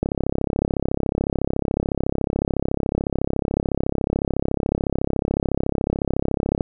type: click train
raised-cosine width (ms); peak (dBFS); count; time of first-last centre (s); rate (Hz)
2; -7; 224; 0.03-6.608; 33.9
effects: none